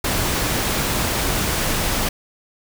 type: noise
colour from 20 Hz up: pink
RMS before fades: -21 dBFS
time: 0.04-2.09 s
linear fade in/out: 5 ms
effects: none